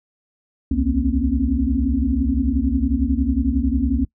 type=tone cluster; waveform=sine; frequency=62.2 / 73 / 235.2 / 261.1 / 272.3 Hz; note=B1 / D2 / A#3 / C4 / C#4; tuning=+13 / -10 / +16 / -3 / -31 cents; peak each=-23 dBFS; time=0.71-4.05 s; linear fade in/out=5 ms; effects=noise-tail reverb RT60 0.1 s tail -23 dB re dry